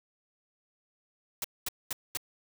white noise bursts, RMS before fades -33 dBFS, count 4, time 1.42-2.172 s, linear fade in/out 2 ms, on 23 ms, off 220 ms, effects none

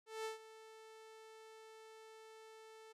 sawtooth tone with ADSR envelope, 441.1 Hz, A4, 4 cents sharp, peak -36 dBFS, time 0.06-2.93 s, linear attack 190 ms, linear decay 130 ms, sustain -16 dB, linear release 15 ms, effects low-pass 10000 Hz 12 dB/octave

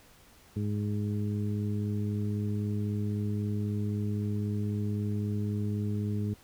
harmonic tone, 103.83 Hz, G#2, in tune, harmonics 1 / 2 / 3 / 4, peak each -30 / -33 / -41 / -42 dBFS, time 0.56-6.34 s, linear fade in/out 5 ms, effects pink hiss -58 dBFS RMS until 6.43 s

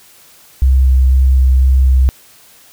sine tone with vibrato, 65.2 Hz, C2, 5 cents flat, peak -6 dBFS, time 0.62-2.09 s, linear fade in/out 0 ms, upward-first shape square, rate 2 Hz, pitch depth 9 cents each way, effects white hiss -44 dBFS RMS until 2.72 s

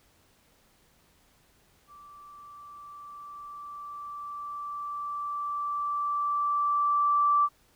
sine tone with level ramp, 1166 Hz, D6, 13 cents flat, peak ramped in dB -48 to -19 dBFS, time 1.87-7.49 s, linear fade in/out 50 ms, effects pink hiss -64 dBFS RMS until 7.75 s

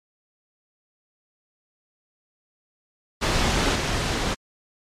pink noise with level steps, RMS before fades -21 / -24 dBFS, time 3.21-4.35 s, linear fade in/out 20 ms, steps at 3.75 s, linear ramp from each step 5 ms, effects low-pass 6000 Hz 12 dB/octave + MP3 64 kbps

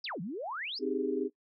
sine exponential two-way sweep, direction down then up, 5360 to 155.56 to 5360 Hz, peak -35 dBFS, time 0.04-0.79 s, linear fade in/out 5 ms, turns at 0.21 s
sine chord, Ab major seventh, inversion first, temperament equal, 261.6 / 311.1 / 392 / 415.3 Hz, C4 / Eb4 / G4 / Ab4, 0 / 0 / 0 / 0 cents, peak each -35 / -36 / -34 / -34 dBFS, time 0.79-1.3 s, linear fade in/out 50 ms
effects noise-tail reverb RT60 0.1 s tail -20 dB re dry

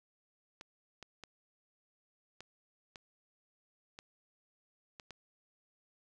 clicks, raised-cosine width 0.2 ms, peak -30 dBFS, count 8, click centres 0.611 / 1.027 / 1.237 / 2.406 / 2.958 / 3.989 / 4.998 / 5.107 s, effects none

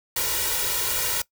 white noise with comb filter, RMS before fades -25 dBFS, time 0.16-1.22 s, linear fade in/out 5 ms, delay 2.1 ms, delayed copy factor +0.9, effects noise-tail reverb RT60 0.1 s tail -20 dB re dry

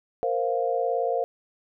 sine chord, Bb suspended second, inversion none, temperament just, 466.2 / 524.4 / 699.2 Hz, Bb4 / C5 / F5, 0 / +4 / +2 cents, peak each -27 dBFS, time 0.23-1.24 s, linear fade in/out 0 ms, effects none

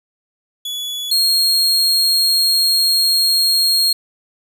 40% pulse tone pair in turn, 3407 / 4256 Hz, G#7 / C8, +44 / +29 cents, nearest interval major third, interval 385 cents, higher second, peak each -21 / -11 dBFS, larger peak second, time 0.65-1.11 / 1.11-3.93 s, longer second, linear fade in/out 5 ms, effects none

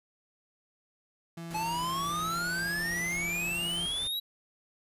35% pulse tone with pitch glide, 167.5 to 171.91 Hz, E3 to F3, +28 to -27 cents, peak -37 dBFS, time 1.37-3.86 s, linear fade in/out 5 ms, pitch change +45 cents, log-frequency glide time 1.8-2.83 s
pink noise, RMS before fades -45 dBFS, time 1.5-4.08 s, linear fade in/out 10 ms
square exponential sweep, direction up, 850 to 3930 Hz, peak -31 dBFS, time 1.54-4.2 s, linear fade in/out 10 ms
effects resampled to 32000 Hz

